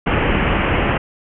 pink low-pass noise, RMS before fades -17 dBFS, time 0.06-0.98 s, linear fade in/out 10 ms, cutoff 3000 Hz, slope 96 dB/octave, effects none

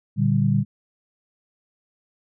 sine chord, G minor, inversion first, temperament equal, 116.54 / 146.83 / 196 Hz, Bb2 / D3 / G3, 0 / 0 / 0 cents, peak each -21 dBFS, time 0.16-0.65 s, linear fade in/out 50 ms, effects none

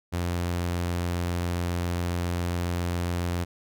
sawtooth tone, 87.31 Hz, F2, in tune, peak -22 dBFS, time 0.12-3.45 s, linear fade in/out 20 ms, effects none

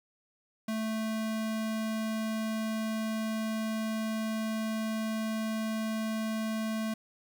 square tone, 220 Hz, A3, in tune, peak -31 dBFS, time 0.68-6.94 s, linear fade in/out 5 ms, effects 10-bit

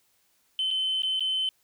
sine tone with dropouts, 3062 Hz, G7, 41 cents flat, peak -23 dBFS, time 0.59-1.49 s, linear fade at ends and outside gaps 1 ms, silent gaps 0.706-0.711 / 1.021-1.033 / 1.195-1.206 s, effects tanh soft clip ceiling -21 dBFS + white hiss -68 dBFS RMS until 1.63 s

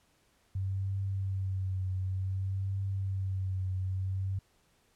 sine tone with vibrato, 95.5 Hz, G2, 45 cents flat, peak -30 dBFS, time 0.55-4.39 s, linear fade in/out 5 ms, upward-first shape triangle, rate 0.55 Hz, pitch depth 41 cents each way, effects pink hiss -69 dBFS RMS until 4.95 s + low-pass 12000 Hz 12 dB/octave

